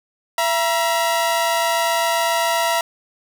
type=tone pair together; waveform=sawtooth; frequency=672 / 954.2 Hz; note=E5 / A#5; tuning=+33 / +40 cents; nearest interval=tritone; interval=607 cents; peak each=-16 dBFS; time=0.38-2.81 s; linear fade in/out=2 ms; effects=none